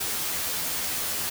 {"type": "noise with comb filter", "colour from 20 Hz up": "white", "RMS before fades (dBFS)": -29, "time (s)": [0, 1.3], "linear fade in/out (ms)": 10, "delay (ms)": 12, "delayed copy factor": 0.8, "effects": []}